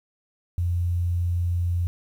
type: tone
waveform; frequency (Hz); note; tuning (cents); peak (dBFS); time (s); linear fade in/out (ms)
sine; 87.31; F2; 0; -21; 0.58-1.87; 0
effects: 9-bit